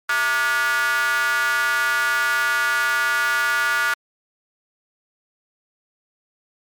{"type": "tone with high-pass filter", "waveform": "square", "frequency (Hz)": 130.81, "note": "C3", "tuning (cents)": 0, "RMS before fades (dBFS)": -20, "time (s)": [0.09, 3.94], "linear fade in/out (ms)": 5, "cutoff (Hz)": 1400, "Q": 5.7, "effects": ["MP3 96 kbps"]}